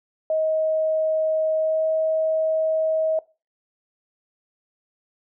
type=tone with pitch glide; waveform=sine; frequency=631 to 635.4 Hz; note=D#5 to D#5; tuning=+24 to +36 cents; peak=-19 dBFS; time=0.3-3.19 s; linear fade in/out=2 ms; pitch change=+12 cents; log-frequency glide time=1.57-1.86 s; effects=noise-tail reverb RT60 0.3 s tail -20 dB re dry